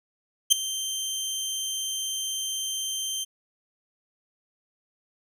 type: tone with ADSR envelope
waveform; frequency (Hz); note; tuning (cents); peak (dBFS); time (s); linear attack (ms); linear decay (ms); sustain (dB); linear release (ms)
20% pulse; 3136; G7; 0; -6; 0.5-3.25; 23; 5; -17; 21
effects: none